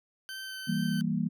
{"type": "tone with vibrato", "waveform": "20% pulse", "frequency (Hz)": 1541, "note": "G6", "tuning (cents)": -30, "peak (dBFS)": -33, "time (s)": [0.29, 1.01], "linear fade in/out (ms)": 0, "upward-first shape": "sine", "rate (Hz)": 2.4, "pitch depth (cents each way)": 9}
{"type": "chord", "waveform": "sine", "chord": "E diminished", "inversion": "none", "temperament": "equal with one note detuned", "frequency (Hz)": [164.34, 196, 233.1], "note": ["E3", "G3", "Bb3"], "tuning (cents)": [-5, 0, 0], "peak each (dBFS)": -31, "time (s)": [0.67, 1.29], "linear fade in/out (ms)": 20}
{"effects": []}